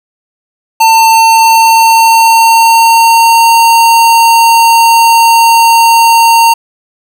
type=tone with pitch glide; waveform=square; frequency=899 to 919 Hz; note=A5 to A#5; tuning=+37 to -25 cents; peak=-3 dBFS; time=0.8-6.54 s; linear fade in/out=10 ms; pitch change=+38 cents; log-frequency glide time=1.13-3.55 s; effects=none